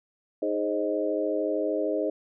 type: harmonic tone with a mistuned harmonic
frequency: 103.83 Hz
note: G#2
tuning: in tune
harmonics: 3 / 4 / 5 / 6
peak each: -30 / -30 / -30 / -30 dBFS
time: 0.42-2.1 s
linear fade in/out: 5 ms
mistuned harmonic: 5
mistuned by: +35 cents
effects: none